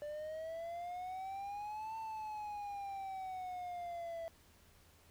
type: exponential two-way sweep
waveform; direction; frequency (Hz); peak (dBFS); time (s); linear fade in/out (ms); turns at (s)
triangle; up then down; 587.3 to 894 to 659; -39; 0.02-4.28; 0; 1.97
effects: added 82 Hz sine -68 dBFS peak until 5.1 s + pink hiss -66 dBFS RMS until 5.1 s